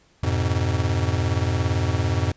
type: chord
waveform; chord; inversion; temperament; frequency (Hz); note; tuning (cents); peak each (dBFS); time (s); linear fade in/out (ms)
square; F diminished; none; just; 87.31 / 104.77 / 125.72; F2 / Ab2 / Cb3; 0 / +16 / +31; -24 / -25 / -27; 0.23-2.32; 5
effects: pink hiss -59 dBFS RMS until 2.36 s + resampled to 16000 Hz